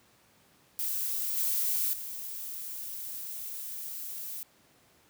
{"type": "noise with level steps", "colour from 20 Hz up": "violet", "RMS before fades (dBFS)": [-32, -29, -39], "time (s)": [0.79, 4.43], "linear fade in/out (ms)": 0, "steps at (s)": [1.37, 1.93], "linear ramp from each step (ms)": 5, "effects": ["pink hiss -63 dBFS RMS until 5.09 s", "high-pass 100 Hz 12 dB/octave"]}